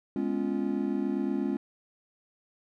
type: chord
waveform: triangle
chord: C# dominant seventh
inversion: second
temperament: just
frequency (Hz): 207.9 / 249.5 / 277.2 / 346.5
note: G#3 / B3 / C#4 / E#4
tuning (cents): +2 / +18 / 0 / -14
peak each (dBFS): -30 / -32 / -29 / -32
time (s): 0.16-1.57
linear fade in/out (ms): 2
effects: none